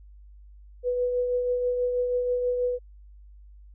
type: tone with tremolo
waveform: sine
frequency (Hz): 493.9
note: B4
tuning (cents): 0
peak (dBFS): -21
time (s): 0.83-2.79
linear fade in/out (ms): 50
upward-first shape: triangle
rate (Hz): 6.2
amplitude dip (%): 40
effects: added 50 Hz sine -46 dBFS peak until 3.74 s